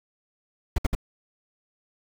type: noise bursts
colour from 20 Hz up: brown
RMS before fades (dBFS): -21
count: 3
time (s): 0.76-0.951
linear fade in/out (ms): 5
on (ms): 23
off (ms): 61
effects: none